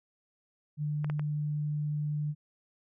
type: tone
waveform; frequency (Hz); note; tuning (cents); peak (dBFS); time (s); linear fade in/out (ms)
sine; 149.1; D3; +27; -29; 0.77-2.35; 50
type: clicks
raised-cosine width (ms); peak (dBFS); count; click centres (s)
0.5; -25 / -23 / -26; 3; 1.045 / 1.099 / 1.195
effects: none